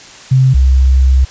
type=tone pair in turn; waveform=sine; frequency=131 / 65.5 Hz; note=C3 / C2; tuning=+2 / +2 cents; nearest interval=octave; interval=1200 cents; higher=first; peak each=-5 dBFS; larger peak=neither; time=0.31-0.54 / 0.54-1.25 s; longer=second; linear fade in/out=10 ms; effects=white hiss -35 dBFS RMS until 1.3 s + resampled to 16000 Hz